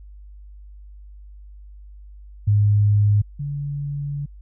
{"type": "tone pair in turn", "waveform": "sine", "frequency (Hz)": [103.4, 143.2], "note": ["G#2", "D3"], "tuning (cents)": [-7, -43], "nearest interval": "tritone", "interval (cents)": 564, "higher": "second", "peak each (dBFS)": [-13, -24], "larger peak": "first", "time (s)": [[2.47, 3.22], [3.39, 4.26]], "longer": "second", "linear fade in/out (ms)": 10, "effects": ["added 50 Hz sine -39 dBFS peak until 4.41 s"]}